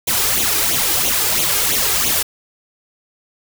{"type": "noise with flanger", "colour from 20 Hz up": "white", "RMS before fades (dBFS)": -17, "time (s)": [0.07, 2.23], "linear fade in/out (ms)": 10, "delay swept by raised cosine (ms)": [0.29, 2.49], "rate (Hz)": 3, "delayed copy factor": 0.7, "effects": []}